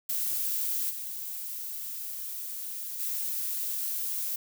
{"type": "noise with level steps", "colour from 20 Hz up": "violet", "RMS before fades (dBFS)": [-30, -37, -32], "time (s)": [0.09, 4.36], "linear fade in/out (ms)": 5, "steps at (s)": [0.89, 2.99], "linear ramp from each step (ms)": 20, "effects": []}